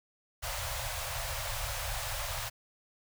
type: band-stop noise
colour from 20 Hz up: pink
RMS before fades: -36 dBFS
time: 0.42-2.5 s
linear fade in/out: 20 ms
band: 130 to 520 Hz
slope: 96 dB/octave
effects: none

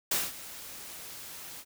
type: noise with ADSR envelope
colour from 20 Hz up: white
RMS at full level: -27 dBFS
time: 0.11-1.65 s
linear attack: 6 ms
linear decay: 200 ms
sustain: -17 dB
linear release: 55 ms
effects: none

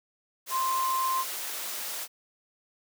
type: tone in noise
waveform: sine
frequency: 1046.5 Hz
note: C6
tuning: in tune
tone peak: -25 dBFS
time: 0.5-1.25 s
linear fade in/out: 50 ms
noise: white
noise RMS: -35 dBFS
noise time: 0.46-2.08 s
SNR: +7 dB
effects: high-pass 400 Hz 12 dB/octave

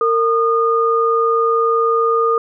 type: tone pair together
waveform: sine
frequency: 457.7 / 1222 Hz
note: A#4 / D#6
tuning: -32 / -32 cents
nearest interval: octave + perfect fourth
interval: 1700 cents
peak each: -15 dBFS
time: 0.01-2.38 s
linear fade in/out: 2 ms
effects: none

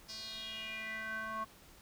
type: tone with band-pass filter sweep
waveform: square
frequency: 220 Hz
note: A3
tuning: in tune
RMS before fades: -42 dBFS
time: 0.08-1.45 s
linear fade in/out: 20 ms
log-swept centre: 5100 to 1100 Hz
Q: 5.4
effects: pink hiss -59 dBFS RMS until 1.81 s

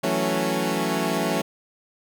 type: chord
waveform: 15% pulse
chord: F# minor seventh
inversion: third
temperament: equal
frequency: 164.81 / 185 / 220 / 277.2 Hz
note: E3 / F#3 / A3 / C#4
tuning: 0 / 0 / 0 / 0 cents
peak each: -22 / -21 / -21 / -21 dBFS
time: 0.03-1.42 s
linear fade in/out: 10 ms
effects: none

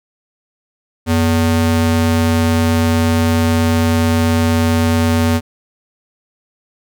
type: ring-modulated tone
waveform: square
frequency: 165.8 Hz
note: E3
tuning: 10 cents sharp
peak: -9 dBFS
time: 1.06-5.41 s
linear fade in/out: 50 ms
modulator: 74.9 Hz
effects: none

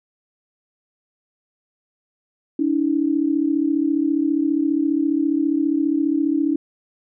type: tone pair together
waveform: sine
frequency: 285.8 / 320.6 Hz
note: D4 / E4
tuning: -47 / -48 cents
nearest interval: major second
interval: 199 cents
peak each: -19 / -20 dBFS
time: 2.59-6.56 s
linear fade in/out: 5 ms
effects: none

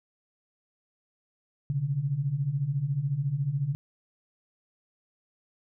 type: beating tone pair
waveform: sine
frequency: 130 / 144 Hz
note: C3 / D3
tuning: -11 / -34 cents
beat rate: 14 Hz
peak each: -31 / -27 dBFS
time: 1.7-3.75 s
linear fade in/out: 0 ms
effects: none

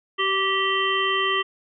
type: harmonic tone with a mistuned harmonic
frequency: 389.4 Hz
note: G4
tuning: 12 cents flat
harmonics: 1 / 3 / 5 / 7 / 8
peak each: -27 / -24 / -26 / -30 / -26 dBFS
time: 0.18-1.43 s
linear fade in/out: 20 ms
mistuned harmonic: 1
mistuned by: -18 cents
effects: none

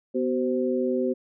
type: tone cluster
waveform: sine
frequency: 249 / 378.7 / 519 Hz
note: B3 / F#4 / C5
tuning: +14 / +40 / -14 cents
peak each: -26 / -26 / -28 dBFS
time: 0.14-1.14 s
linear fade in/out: 20 ms
effects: none

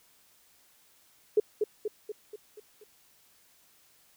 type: tone with echo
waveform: sine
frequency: 423.2 Hz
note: G#4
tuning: 33 cents sharp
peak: -18 dBFS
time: 1.37-1.4 s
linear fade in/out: 5 ms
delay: 240 ms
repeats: 6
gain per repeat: -5 dB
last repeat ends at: 2.84 s
effects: white hiss -63 dBFS RMS until 4.16 s

